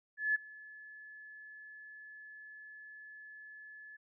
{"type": "tone with ADSR envelope", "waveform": "sine", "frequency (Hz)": 1719, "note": "A6", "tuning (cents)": -41, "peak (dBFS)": -26, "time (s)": [0.17, 3.97], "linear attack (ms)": 180, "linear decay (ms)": 15, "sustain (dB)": -23, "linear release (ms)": 13, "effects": []}